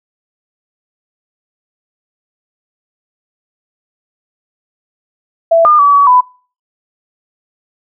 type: tone with pitch steps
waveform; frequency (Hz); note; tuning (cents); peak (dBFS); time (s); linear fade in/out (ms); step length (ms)
sine; 664 / 1209 / 1145 / 1135 / 998; E5 / D6 / D6 / C#6 / B5; +12 / +50 / -44 / +41 / +18; -4; 5.51-6.21; 10; 140
effects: noise-tail reverb RT60 0.4 s tail -25 dB re dry